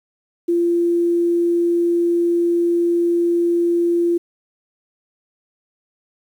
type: tone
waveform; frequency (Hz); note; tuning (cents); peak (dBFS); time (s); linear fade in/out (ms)
sine; 343.6; F4; -28; -14; 0.48-4.18; 10
effects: 8-bit